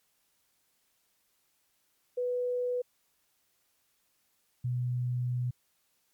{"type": "tone pair in turn", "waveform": "sine", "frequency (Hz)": [493.9, 123.78], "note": ["B4", "B2"], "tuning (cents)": [0, 4], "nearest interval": "2 octaves", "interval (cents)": 2396, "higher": "first", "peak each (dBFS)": -28, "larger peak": "neither", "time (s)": [[2.17, 2.82], [4.64, 5.51]], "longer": "second", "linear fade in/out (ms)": 10, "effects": ["white hiss -73 dBFS RMS until 6.13 s", "MP3 96 kbps"]}